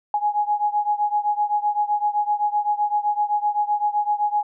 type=beating tone pair; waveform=sine; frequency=830.6 / 838.4 Hz; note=G#5 / G#5; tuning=0 / +16 cents; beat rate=7.8 Hz; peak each=-21 / -23 dBFS; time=0.14-4.43 s; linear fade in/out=2 ms; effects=none